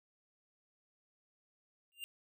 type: tone with exponential growth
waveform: square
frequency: 2794 Hz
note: F7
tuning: in tune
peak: -38 dBFS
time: 1.92-2.04 s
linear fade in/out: 0 ms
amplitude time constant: 24 ms
effects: none